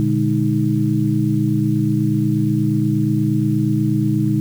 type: tone cluster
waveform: sine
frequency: 119.1 / 147.4 / 207.7 / 313.2 Hz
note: A#2 / D3 / G#3 / D#4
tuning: +38 / +7 / 0 / +11 cents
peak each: -20 dBFS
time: 0-4.4 s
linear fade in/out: 0 ms
effects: 7-bit